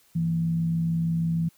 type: tone with frequency modulation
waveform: sine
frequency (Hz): 165.7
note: E3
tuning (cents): +9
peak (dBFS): -22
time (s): 0.15-1.49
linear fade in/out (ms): 10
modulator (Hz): 66.4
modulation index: 0.28
effects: white hiss -61 dBFS RMS until 1.57 s